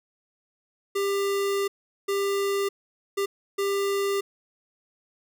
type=tone bursts at uneven times; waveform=square; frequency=397.6 Hz; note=G4; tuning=25 cents sharp; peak=-24 dBFS; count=4; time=0.95-1.68 / 2.08-2.69 / 3.17-3.26 / 3.58-4.21 s; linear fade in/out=10 ms; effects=none